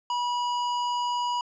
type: tone with hard clipping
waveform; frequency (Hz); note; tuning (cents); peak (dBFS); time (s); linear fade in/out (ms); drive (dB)
sine; 972; B5; -28; -27; 0.1-1.41; 2; 13
effects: resampled to 16000 Hz